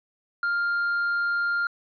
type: tone with tanh clipping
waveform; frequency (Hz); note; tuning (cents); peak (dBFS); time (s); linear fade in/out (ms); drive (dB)
triangle; 1400; F6; +4; -23; 0.43-1.67; 2; 7
effects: resampled to 11025 Hz